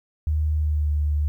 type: tone with pitch glide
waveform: sine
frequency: 76.6 to 74.29 Hz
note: D#2 to D2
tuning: -27 to +20 cents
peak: -19 dBFS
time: 0.27-1.28 s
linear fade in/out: 0 ms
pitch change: -53 cents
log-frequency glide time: 0.56-0.89 s
effects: 10-bit